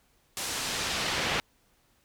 brown noise with band-pass filter sweep, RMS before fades -31 dBFS, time 0.37-1.4 s, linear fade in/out 0 ms, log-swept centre 8600 to 2800 Hz, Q 0.77, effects pink hiss -67 dBFS RMS until 2.04 s

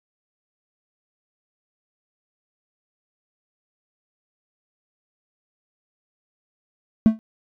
triangle tone with exponential decay, 220.5 Hz, A3, 4 cents sharp, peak -3 dBFS, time 7.06-7.19 s, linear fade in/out 0 ms, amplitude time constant 27 ms, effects tanh soft clip ceiling -3 dBFS

